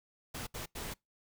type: noise bursts at uneven times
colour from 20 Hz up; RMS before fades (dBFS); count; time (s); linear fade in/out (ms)
pink; -41; 3; 0.34-0.47 / 0.54-0.66 / 0.75-0.94; 10
effects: noise-tail reverb RT60 0.2 s tail -26 dB re dry